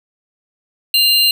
square tone pair together, 2800 / 4124 Hz, F7 / C8, +4 / -26 cents, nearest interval perfect fifth, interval 670 cents, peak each -14 / -13 dBFS, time 0.94-1.31 s, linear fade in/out 2 ms, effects none

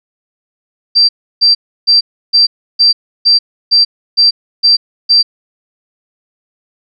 sine tone bursts, 4699 Hz, D8, in tune, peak -4 dBFS, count 10, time 0.95-5.23 s, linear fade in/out 20 ms, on 140 ms, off 320 ms, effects none

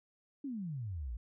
sine exponential sweep, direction down, 293.7 to 51.91 Hz, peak -37 dBFS, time 0.44-1.17 s, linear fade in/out 5 ms, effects none

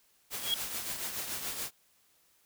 white noise with tremolo, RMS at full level -35 dBFS, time 0.3-1.71 s, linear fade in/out 50 ms, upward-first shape triangle, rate 7 Hz, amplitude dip 55%
triangle tone with exponential growth, 3294 Hz, G#7, 15 cents flat, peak -22 dBFS, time 0.36-0.54 s, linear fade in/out 1 ms, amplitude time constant 38 ms
effects white hiss -68 dBFS RMS until 2.45 s

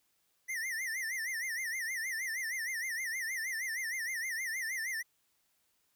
square tone with vibrato, 1934 Hz, B6, 37 cents flat, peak -35 dBFS, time 0.48-5.03 s, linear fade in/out 20 ms, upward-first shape sine, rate 6.4 Hz, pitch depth 160 cents each way, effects white hiss -75 dBFS RMS until 5.95 s

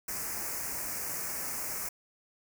white band-stop noise, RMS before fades -36 dBFS, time 0.08-1.89 s, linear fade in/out 5 ms, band 2400 to 5100 Hz, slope 48 dB/octave, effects none

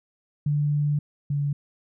sine tone pair in turn, 146.83 / 143.48 Hz, D3 / D3, 0 / -40 cents, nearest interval unison, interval 40 cents, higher first, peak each -20 / -22 dBFS, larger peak first, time 0.46-0.99 / 1.3-1.53 s, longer first, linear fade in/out 5 ms, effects none

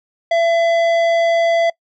triangle tone with tanh clipping, 672 Hz, E5, 33 cents sharp, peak -14 dBFS, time 0.31-1.7 s, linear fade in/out 5 ms, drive 16 dB, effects noise-tail reverb RT60 0.1 s tail -23 dB re dry

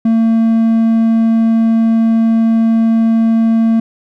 triangle tone, 226.1 Hz, A3, 47 cents sharp, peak -6 dBFS, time 0.05-3.8 s, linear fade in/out 5 ms, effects none

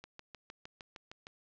click train, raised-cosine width 0.2 ms, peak -29 dBFS, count 9, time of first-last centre 0.04-1.269 s, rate 6.51 Hz, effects low-pass 5000 Hz 12 dB/octave

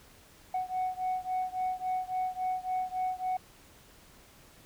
sine beating tone pair, 740 / 743.6 Hz, F#5 / F#5, 0 / +8 cents, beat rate 3.6 Hz, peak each -31 / -32 dBFS, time 0.54-3.37 s, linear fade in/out 5 ms, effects tanh soft clip ceiling -26 dBFS + pink hiss -57 dBFS RMS until 4.65 s

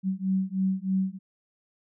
sine beating tone pair, 188.4 / 191.6 Hz, F#3 / G3, +32 / -39 cents, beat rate 3.2 Hz, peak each -27 dBFS, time 0.03-1.19 s, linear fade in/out 50 ms, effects none

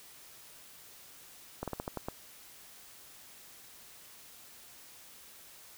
slowing click train, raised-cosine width 1 ms, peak -21 dBFS, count 7, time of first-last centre 1.63-2.085 s, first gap 47 ms, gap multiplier 1.19, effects white hiss -54 dBFS RMS until 5.77 s

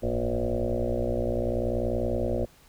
sine tone with frequency modulation, 297.7 Hz, D4, 24 cents sharp, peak -24 dBFS, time 0.02-2.46 s, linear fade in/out 20 ms, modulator 60.6 Hz, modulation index 5.3, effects pink hiss -57 dBFS RMS until 2.68 s

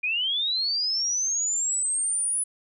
sine linear sweep, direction up, 2395 to 10000 Hz, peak -23 dBFS, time 0.03-2.44 s, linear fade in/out 10 ms, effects none

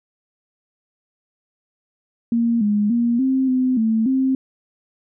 sine tone with pitch steps, 233.1 / 207.5 / 236.4 / 263.6 / 256.2 / 222.4 / 263.7 Hz, A#3 / G#3 / A#3 / C4 / C4 / A3 / C4, 0 / -1 / +24 / +13 / -36 / +19 / +14 cents, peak -15 dBFS, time 2.32-4.35 s, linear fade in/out 2 ms, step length 290 ms, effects none

